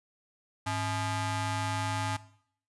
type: ring-modulated tone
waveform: sawtooth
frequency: 374.9 Hz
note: F#4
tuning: 23 cents sharp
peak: -23 dBFS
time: 0.66-2.17 s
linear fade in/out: 10 ms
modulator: 479 Hz
effects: noise-tail reverb RT60 0.6 s tail -17 dB re dry + resampled to 24000 Hz